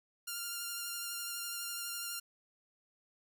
5% pulse tone with vibrato, 1396.9 Hz, F6, in tune, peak -27 dBFS, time 0.27-2.2 s, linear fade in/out 10 ms, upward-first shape sine, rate 12 Hz, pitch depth 16 cents each way, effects none

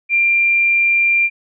sine tone, 2380 Hz, D7, 22 cents sharp, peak -11 dBFS, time 0.09-1.3 s, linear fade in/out 50 ms, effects none

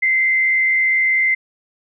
sine tone with frequency modulation, 2073 Hz, C7, 17 cents flat, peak -13 dBFS, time 0.02-1.35 s, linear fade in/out 10 ms, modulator 76.8 Hz, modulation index 0.53, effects none

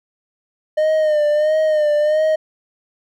triangle tone with vibrato, 610 Hz, D#5, 34 cents flat, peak -11 dBFS, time 0.77-2.36 s, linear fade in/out 10 ms, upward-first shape sine, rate 1.5 Hz, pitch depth 50 cents each way, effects none

